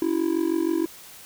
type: tone with amplitude modulation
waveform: triangle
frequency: 329.6 Hz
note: E4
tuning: in tune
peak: -15 dBFS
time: 0.02-0.86 s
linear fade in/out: 2 ms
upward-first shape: sine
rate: 46.4 Hz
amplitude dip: 90%
effects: white hiss -45 dBFS RMS until 1.25 s